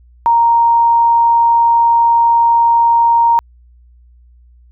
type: tone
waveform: sine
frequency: 932 Hz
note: A#5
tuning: 1 cent flat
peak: -7 dBFS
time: 0.26-3.39 s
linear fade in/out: 0 ms
effects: added 60 Hz sine -42 dBFS peak until 4.71 s